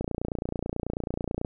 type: click train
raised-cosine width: 2 ms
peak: -16 dBFS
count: 43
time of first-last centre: 0.01-1.448 s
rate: 29.2 Hz
effects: none